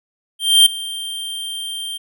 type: tone with ADSR envelope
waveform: square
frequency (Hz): 3164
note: G7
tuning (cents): +15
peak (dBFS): -6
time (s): 0.39-1.98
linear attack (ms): 270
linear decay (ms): 7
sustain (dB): -19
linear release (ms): 15
effects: none